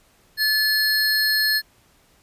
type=tone pair together; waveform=square; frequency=1731 / 4265 Hz; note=A6 / C8; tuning=-29 / +32 cents; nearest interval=octave + major third; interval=1561 cents; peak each=-21 dBFS; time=0.37-1.62 s; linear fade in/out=50 ms; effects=pink hiss -58 dBFS RMS until 2.22 s + resampled to 32000 Hz